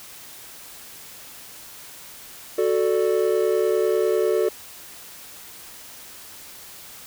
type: chord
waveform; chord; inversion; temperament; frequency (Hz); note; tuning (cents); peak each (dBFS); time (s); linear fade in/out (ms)
triangle; D major; first; equal; 370 / 440 / 587.3; F#4 / A4 / D5; 0 / 0 / 0; -20 / -19 / -24; 2.58-4.49; 5
effects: white hiss -42 dBFS RMS until 7.06 s